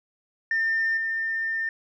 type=tone with level steps; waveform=sine; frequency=1804 Hz; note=A6; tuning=43 cents sharp; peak=-20 / -24 dBFS; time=0.51-1.69 s; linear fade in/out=2 ms; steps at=0.97 s; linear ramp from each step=2 ms; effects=tanh soft clip ceiling -18 dBFS